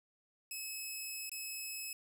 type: tone with dropouts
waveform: 10% pulse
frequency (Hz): 2582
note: E7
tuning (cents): -37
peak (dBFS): -32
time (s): 0.51-1.93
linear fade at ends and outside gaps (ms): 2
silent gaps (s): 1.295-1.316
effects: none